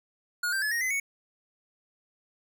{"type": "tone with pitch steps", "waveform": "square", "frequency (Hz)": [1440, 1570.3, 1712.5, 1867.4, 2036, 2221], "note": ["F#6", "G6", "A6", "A#6", "C7", "C#7"], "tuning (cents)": [-47, 3, -47, 3, -48, 3], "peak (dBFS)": -27, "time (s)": [0.43, 1], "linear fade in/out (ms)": 5, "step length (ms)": 95, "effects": []}